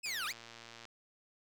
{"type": "linear two-way sweep", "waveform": "20% pulse", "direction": "down then up", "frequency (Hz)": [2648, 1165, 2648], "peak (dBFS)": -31, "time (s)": [0.03, 0.33], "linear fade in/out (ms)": 20, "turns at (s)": 0.26}
{"type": "click train", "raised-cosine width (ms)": 0.2, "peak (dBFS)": -33, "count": 93, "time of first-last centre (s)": [0.06, 0.853], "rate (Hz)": 116}
{"effects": []}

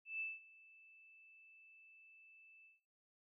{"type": "tone with ADSR envelope", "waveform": "sine", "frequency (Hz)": 2637, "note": "E7", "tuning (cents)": 0, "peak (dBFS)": -39, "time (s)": [0.05, 2.8], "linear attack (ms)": 150, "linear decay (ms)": 190, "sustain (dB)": -23, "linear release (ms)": 150, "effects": ["noise-tail reverb RT60 0.6 s tail -21 dB re dry"]}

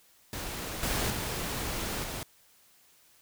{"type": "noise with level steps", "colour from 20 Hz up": "pink", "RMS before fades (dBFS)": [-37, -30, -34, -37], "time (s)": [0.33, 2.23], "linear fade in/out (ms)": 0, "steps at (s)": [0.83, 1.1, 2.04], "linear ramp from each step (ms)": 2, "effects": ["white hiss -62 dBFS RMS until 3.21 s"]}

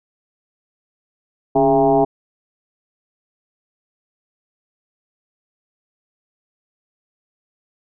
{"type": "tone with frequency modulation", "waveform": "sine", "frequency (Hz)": 542, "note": "C#5", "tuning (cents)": -39, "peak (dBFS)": -11, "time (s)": [1.55, 2.05], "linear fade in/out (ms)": 10, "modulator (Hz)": 131, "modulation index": 2.3, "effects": []}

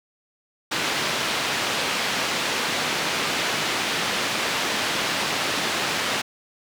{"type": "band-pass noise", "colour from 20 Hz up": "white", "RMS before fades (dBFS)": -25, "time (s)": [0.71, 6.22], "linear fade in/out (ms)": 10, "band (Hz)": [140, 3600], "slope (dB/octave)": 12, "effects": []}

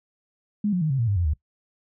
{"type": "tone with pitch steps", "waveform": "sine", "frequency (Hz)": [207.7, 179.77, 155.6, 134.68, 116.57, 100.89, 87.33, 75.58], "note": ["G#3", "F#3", "D#3", "C#3", "A#2", "G#2", "F2", "D#2"], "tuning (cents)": [0, -50, 0, -50, 0, -50, 0, -50], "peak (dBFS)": -20, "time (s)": [0.64, 1.336], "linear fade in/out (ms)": 5, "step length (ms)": 87, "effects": ["noise-tail reverb RT60 0.1 s tail -20 dB re dry"]}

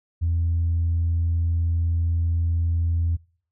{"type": "tone", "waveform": "sine", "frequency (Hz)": 83.9, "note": "E2", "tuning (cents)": 31, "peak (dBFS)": -18, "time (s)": [0.21, 3.17], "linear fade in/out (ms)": 20, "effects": ["noise-tail reverb RT60 0.5 s tail -25 dB re dry", "tanh soft clip ceiling -16 dBFS"]}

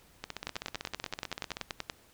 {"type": "two click trains", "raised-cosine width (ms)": 0.2, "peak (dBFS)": [-19, -16], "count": [22, 16], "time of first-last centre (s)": [[0.24, 1.569], [0.47, 1.899]], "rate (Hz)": [15.8, 10.5], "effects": ["pink hiss -61 dBFS RMS until 2.13 s"]}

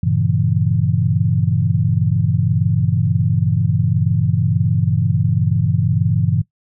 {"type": "chord", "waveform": "sine", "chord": "G diminished seventh", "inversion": "none", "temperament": "equal", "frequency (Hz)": [98, 116.54, 138.59, 164.81], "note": ["G2", "Bb2", "Db3", "Fb3"], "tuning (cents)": [0, 0, 0, 0], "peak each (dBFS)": -19, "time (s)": [0.03, 6.42], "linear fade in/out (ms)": 5, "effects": ["noise-tail reverb RT60 0.1 s tail -18 dB re dry"]}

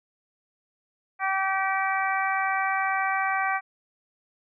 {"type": "harmonic tone", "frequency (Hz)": 385.4, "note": "G4", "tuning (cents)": -29, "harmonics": [2, 3, 4, 5, 6], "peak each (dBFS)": [-27, -29, -30, -31, -32], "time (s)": [1.19, 3.61], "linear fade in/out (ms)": 50, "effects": []}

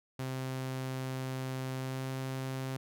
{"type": "tone with pitch glide", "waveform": "sawtooth", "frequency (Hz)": [130.81, 132.02], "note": ["C3", "C3"], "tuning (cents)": [0, 16], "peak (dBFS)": -31, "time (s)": [0.19, 2.77], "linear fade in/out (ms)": 5, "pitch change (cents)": 16, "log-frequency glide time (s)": [1.79, 2.07], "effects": []}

